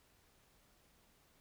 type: silence
effects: pink hiss -70 dBFS RMS until 1.4 s